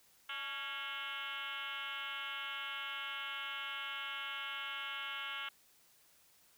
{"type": "tone with frequency modulation", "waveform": "sine", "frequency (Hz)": 2180, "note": "C#7", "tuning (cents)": -29, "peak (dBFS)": -39, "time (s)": [0.29, 5.49], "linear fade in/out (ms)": 5, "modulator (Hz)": 265, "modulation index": 4.1, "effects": ["white hiss -67 dBFS RMS until 6.57 s"]}